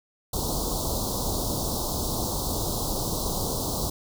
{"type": "band-stop noise", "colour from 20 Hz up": "pink", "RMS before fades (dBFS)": -28, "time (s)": [0.33, 3.9], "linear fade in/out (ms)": 5, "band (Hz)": [1100, 3800], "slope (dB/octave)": 48, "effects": []}